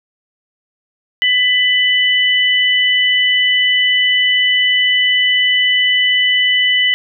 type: tone pair together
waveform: sine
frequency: 1994.3 / 2988 Hz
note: B6 / F#7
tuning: +16 / +16 cents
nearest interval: perfect fifth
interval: 700 cents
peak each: -13 dBFS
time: 1.22-6.94 s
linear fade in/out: 0 ms
effects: none